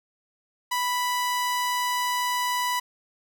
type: tone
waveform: sawtooth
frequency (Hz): 987.8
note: B5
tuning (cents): 0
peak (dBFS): -20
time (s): 0.71-2.8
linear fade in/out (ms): 10
effects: none